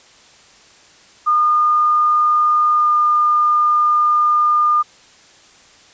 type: tone with pitch glide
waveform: sine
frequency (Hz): 1217 to 1210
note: D#6 to D#6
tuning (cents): -39 to -49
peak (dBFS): -11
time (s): 1.26-4.83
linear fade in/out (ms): 20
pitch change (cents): -10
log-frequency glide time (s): 2.74-2.9
effects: white hiss -47 dBFS RMS until 5.93 s + resampled to 16000 Hz